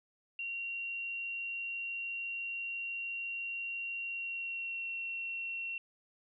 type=tone with pitch glide; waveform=sine; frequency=2753 to 2725 Hz; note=F7 to F7; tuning=-25 to -43 cents; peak=-36 dBFS; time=0.39-5.78 s; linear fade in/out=2 ms; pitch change=-18 cents; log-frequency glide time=4.04-4.87 s; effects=none